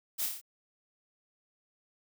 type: noise with echo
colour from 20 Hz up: blue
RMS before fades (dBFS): -33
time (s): 0.18-0.27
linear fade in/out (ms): 20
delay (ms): 29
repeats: 5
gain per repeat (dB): -3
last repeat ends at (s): 0.415
effects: none